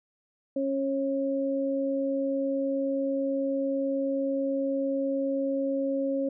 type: tone pair together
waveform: sine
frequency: 274.2 / 545 Hz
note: C#4 / C#5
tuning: -19 / -29 cents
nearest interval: octave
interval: 1190 cents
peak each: -28 dBFS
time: 0.56-6.29 s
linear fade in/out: 5 ms
effects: none